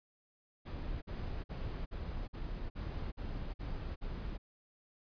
brown noise bursts, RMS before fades -40 dBFS, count 9, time 0.65-4.38 s, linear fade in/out 20 ms, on 370 ms, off 50 ms, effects resampled to 11025 Hz

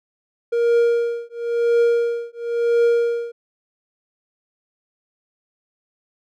triangle tone with tremolo, 470 Hz, A#4, 14 cents sharp, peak -10 dBFS, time 0.52-3.32 s, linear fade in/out 10 ms, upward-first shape triangle, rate 0.97 Hz, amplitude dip 100%, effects none

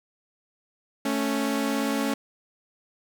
sawtooth tone pair together, 220 / 277.2 Hz, A3 / C#4, 0 / 0 cents, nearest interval major third, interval 400 cents, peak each -24 / -22 dBFS, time 1.05-2.14 s, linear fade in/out 5 ms, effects 8-bit

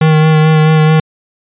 square tone with vibrato, 156.3 Hz, D#3, 8 cents sharp, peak -6 dBFS, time 0.01-1 s, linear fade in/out 5 ms, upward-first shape sine, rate 4.6 Hz, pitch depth 18 cents each way, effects resampled to 8000 Hz

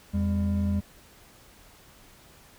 triangle tone pair together, 84.33 / 200.4 Hz, E2 / G3, +40 / +38 cents, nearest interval octave + minor third, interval 1498 cents, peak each -24 dBFS, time 0.13-0.81 s, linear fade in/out 20 ms, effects pink hiss -54 dBFS RMS until 2.58 s

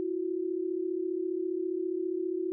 sine tone pair together, 333.4 / 368.3 Hz, E4 / F#4, +20 / -8 cents, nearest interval major second, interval 172 cents, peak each -33 / -31 dBFS, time 0-2.52 s, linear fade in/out 0 ms, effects none

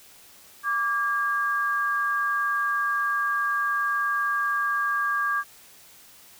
sine tone pair together, 1164.6 / 1624 Hz, D6 / G#6, -15 / -39 cents, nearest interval tritone, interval 576 cents, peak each -25 dBFS, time 0.63-5.44 s, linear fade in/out 50 ms, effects white hiss -51 dBFS RMS until 6.39 s

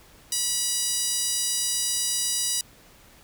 15% pulse tone with high-pass filter, 972 Hz, B5, 28 cents flat, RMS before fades -26 dBFS, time 0.32-2.61 s, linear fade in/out 2 ms, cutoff 6200 Hz, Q 4.3, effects pink hiss -53 dBFS RMS until 3.23 s

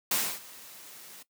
white noise with ADSR envelope, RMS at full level -26 dBFS, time 0.11-1.23 s, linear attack 4 ms, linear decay 280 ms, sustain -22 dB, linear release 8 ms, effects noise-tail reverb RT60 0.1 s tail -17 dB re dry + high-pass 150 Hz 12 dB/octave

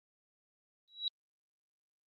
sine tone with exponential growth, 3891 Hz, B7, 27 cents flat, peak -28 dBFS, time 0.88-1.08 s, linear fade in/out 1 ms, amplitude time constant 42 ms, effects Opus 24 kbps

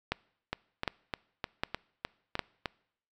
two click trains, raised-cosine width 0.3 ms, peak -16 / -13 dBFS, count 8 / 4, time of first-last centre 0.53-2.658 / 0.12-2.393 s, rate 3.29 / 1.32 Hz, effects noise-tail reverb RT60 0.7 s tail -24 dB re dry

